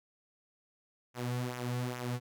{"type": "tone with flanger", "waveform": "sawtooth", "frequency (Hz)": 123.47, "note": "B2", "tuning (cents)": 0, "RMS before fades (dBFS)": -36, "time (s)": [1.14, 2.2], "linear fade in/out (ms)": 50, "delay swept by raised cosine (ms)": [0.22, 3.22], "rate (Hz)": 2.4, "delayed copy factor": -0.65, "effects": []}